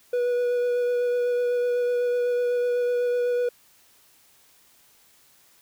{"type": "tone with vibrato", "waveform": "triangle", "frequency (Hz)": 487.9, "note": "B4", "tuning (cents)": -21, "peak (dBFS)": -19, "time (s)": [0.13, 3.49], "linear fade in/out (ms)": 5, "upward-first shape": "sine", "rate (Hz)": 8, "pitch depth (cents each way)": 12, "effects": ["white hiss -58 dBFS RMS until 5.61 s"]}